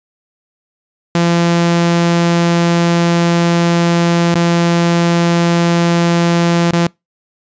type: tone with dropouts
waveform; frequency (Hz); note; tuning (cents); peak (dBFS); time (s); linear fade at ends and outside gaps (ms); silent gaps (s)
sawtooth; 170.7; F3; -39; -6; 1.15-6.87; 2; 4.343-4.353 / 6.71-6.73
effects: noise-tail reverb RT60 0.2 s tail -26 dB re dry + resampled to 16000 Hz